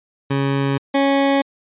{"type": "tone pair in turn", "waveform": "20% pulse", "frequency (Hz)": [138.2, 276.4], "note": ["C#3", "C#4"], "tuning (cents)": [-5, -5], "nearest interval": "octave", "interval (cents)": 1200, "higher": "second", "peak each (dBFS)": [-12, -9], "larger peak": "second", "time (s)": [[0.3, 0.78], [0.94, 1.42]], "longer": "neither", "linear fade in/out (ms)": 10, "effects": ["resampled to 8000 Hz"]}